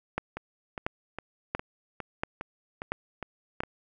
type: two click trains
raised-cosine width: 0.5 ms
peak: -20 / -13 dBFS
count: 9 / 6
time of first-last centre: 0.37-3.635 / 0.18-3.605 s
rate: 2.45 / 1.46 Hz
effects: none